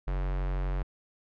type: tone with notch filter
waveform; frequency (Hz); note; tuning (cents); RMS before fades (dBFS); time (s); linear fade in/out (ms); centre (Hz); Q
square; 46.15; F#1; -4; -30; 0.07-0.83; 10; 260; 1.9
effects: low-pass 2000 Hz 12 dB/octave